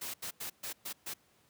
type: noise bursts at uneven times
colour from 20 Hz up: white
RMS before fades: -40 dBFS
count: 6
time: 0.01-0.14 / 0.22-0.31 / 0.4-0.5 / 0.63-0.73 / 0.85-0.93 / 1.06-1.14 s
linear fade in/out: 10 ms
effects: pink hiss -68 dBFS RMS until 1.49 s + high-pass 100 Hz 12 dB/octave